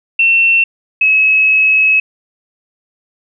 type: tone pair in turn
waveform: sine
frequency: 2700 / 2572 Hz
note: E7 / E7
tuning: +41 / -43 cents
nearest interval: minor second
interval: 84 cents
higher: first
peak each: -7 dBFS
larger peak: neither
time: 0.19-0.64 / 1.01-2 s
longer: second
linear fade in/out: 5 ms
effects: none